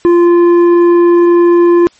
triangle tone with tanh clipping, 346.1 Hz, F4, 16 cents flat, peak -5 dBFS, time 0.05-1.87 s, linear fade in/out 0 ms, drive 12 dB, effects white hiss -46 dBFS RMS until 1.99 s + MP3 32 kbps

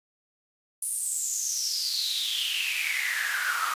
pink noise with high-pass filter sweep, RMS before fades -29 dBFS, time 0.82-3.74 s, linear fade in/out 5 ms, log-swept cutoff 9900 to 1200 Hz, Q 8.4, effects resampled to 32000 Hz

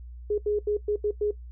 sine tone bursts at uneven times, 416.9 Hz, G#4, 7 cents sharp, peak -22 dBFS, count 6, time 0.3-0.38 / 0.46-0.59 / 0.67-0.77 / 0.88-0.96 / 1.04-1.11 / 1.21-1.31 s, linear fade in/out 5 ms, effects noise-tail reverb RT60 0.1 s tail -17 dB re dry + added 60 Hz sine -39 dBFS peak until 1.51 s

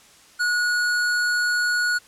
square tone, 1455 Hz, F#6, 29 cents flat, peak -20 dBFS, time 0.39-1.99 s, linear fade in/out 20 ms, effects white hiss -51 dBFS RMS until 2.07 s + low-pass 9000 Hz 12 dB/octave

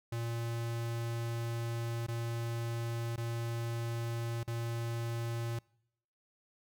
square tone with dropouts, 116.54 Hz, A#2, in tune, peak -35 dBFS, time 0.12-5.59 s, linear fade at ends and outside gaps 5 ms, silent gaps 2.066-2.083 / 3.161-3.177 / 4.433-4.476 s, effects noise-tail reverb RT60 0.8 s tail -26 dB re dry

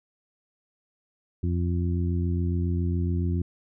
harmonic tone, 87.2 Hz, F2, 2 cents flat, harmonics 1 / 2 / 3 / 4, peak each -24 / -30 / -34 / -36 dBFS, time 1.43-3.42 s, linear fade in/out 5 ms, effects none

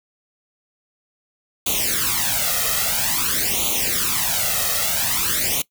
white noise with flanger, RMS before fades -21 dBFS, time 1.66-5.62 s, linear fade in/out 5 ms, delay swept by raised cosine 0.29 to 1.59 ms, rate 0.5 Hz, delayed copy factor +0.9, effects noise-tail reverb RT60 0.1 s tail -21 dB re dry

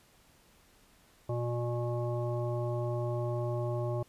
harmonic tone with a mistuned harmonic, 120 Hz, B2, 49 cents flat, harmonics 1 / 3 / 5 / 7 / 9, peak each -32 / -37 / -37 / -45 / -46 dBFS, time 1.29-4.03 s, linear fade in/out 5 ms, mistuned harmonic 9, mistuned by +17 cents, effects pink hiss -63 dBFS RMS until 4.08 s + resampled to 32000 Hz

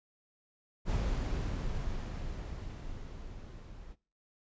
brown noise with level ramp, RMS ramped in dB -30 to -49 dBFS, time 0.85-3.96 s, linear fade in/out 50 ms, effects noise-tail reverb RT60 0.4 s tail -23 dB re dry + resampled to 16000 Hz

